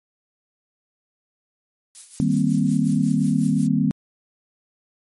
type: noise with tremolo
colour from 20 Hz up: violet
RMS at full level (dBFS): -34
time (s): 1.95-3.67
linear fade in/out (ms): 0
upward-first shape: sine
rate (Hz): 5.5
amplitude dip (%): 65
type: chord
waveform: sine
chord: C minor seventh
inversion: first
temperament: equal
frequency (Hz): 155.56 / 196 / 233.1 / 261.6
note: Eb3 / G3 / Bb3 / C4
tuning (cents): 0 / 0 / 0 / 0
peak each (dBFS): -22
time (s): 2.2-3.91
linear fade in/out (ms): 0
effects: MP3 48 kbps